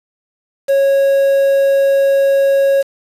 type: tone with quantisation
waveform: triangle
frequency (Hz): 550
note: C#5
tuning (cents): -14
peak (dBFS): -7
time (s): 0.68-2.83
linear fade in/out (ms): 20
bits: 5
effects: resampled to 32000 Hz